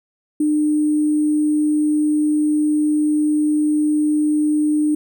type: tone with sample-and-hold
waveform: sine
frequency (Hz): 301.6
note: D4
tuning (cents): +46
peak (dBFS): -14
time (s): 0.4-4.95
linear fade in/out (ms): 5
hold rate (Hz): 8820
effects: none